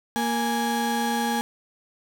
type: tone pair together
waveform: 35% pulse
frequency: 233.1 / 830.6 Hz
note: A#3 / G#5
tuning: 0 / 0 cents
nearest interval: octave + minor seventh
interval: 2200 cents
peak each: -24 dBFS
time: 0.16-1.41 s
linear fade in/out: 0 ms
effects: none